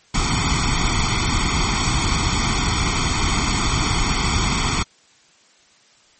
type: noise with comb filter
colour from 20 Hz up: pink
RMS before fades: -19 dBFS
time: 0.14-4.83 s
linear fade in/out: 5 ms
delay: 0.89 ms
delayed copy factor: +0.9
effects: white hiss -54 dBFS RMS until 6.19 s + MP3 32 kbps